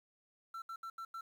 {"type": "tone bursts at uneven times", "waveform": "triangle", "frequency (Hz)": 1343, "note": "E6", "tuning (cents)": 32, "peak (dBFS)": -40, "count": 5, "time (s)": [[0.54, 0.62], [0.69, 0.76], [0.83, 0.9], [0.98, 1.05], [1.14, 1.21]], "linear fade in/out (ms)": 5, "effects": ["11-bit"]}